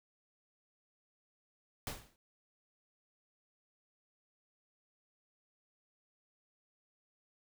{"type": "noise with exponential decay", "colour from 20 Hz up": "pink", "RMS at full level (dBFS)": -37, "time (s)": [1.87, 2.16], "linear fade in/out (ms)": 1, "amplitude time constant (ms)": 62, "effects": []}